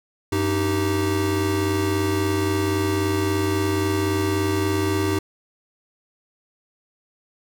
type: tone cluster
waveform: square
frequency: 95.5 / 310.2 / 387.3 Hz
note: G2 / D#4 / G4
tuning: -45 / -5 / -21 cents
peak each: -25 dBFS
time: 0.32-5.19 s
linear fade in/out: 5 ms
effects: none